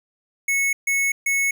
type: tone bursts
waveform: square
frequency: 2200 Hz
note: C#7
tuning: 14 cents flat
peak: -19 dBFS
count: 3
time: 0.48-1.51 s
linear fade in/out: 5 ms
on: 250 ms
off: 140 ms
effects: none